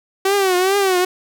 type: tone with vibrato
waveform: sawtooth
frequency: 380.7 Hz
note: F#4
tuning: 49 cents sharp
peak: -10 dBFS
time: 0.25-1.05 s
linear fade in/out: 5 ms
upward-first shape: triangle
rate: 2.4 Hz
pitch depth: 120 cents each way
effects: none